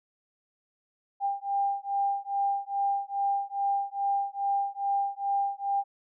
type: beating tone pair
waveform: sine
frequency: 796 / 798.4 Hz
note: G5 / G5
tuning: +26 / +32 cents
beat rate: 2.4 Hz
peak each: -29 dBFS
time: 1.2-5.84 s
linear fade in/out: 50 ms
effects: none